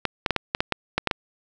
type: clicks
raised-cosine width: 0.3 ms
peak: -5 dBFS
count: 10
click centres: 0.053 / 0.262 / 0.307 / 0.363 / 0.549 / 0.605 / 0.723 / 0.98 / 1.073 / 1.112 s
effects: none